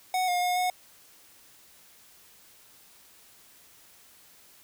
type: tone with pitch steps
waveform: square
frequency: 740 / 714 / 720 / 729 Hz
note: F#5 / F5 / F#5 / F#5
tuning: 0 / +38 / -47 / -26 cents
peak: -25 dBFS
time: 0.14-0.7 s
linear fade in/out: 2 ms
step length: 140 ms
effects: white hiss -56 dBFS RMS until 4.63 s